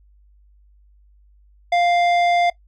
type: tone with low-pass filter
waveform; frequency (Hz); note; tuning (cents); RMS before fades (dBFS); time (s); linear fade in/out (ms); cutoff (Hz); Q
square; 698.5; F5; 0; -17; 1.72-2.5; 5; 3200; 0.83
effects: noise-tail reverb RT60 0.1 s tail -19 dB re dry + added 50 Hz sine -50 dBFS peak until 2.67 s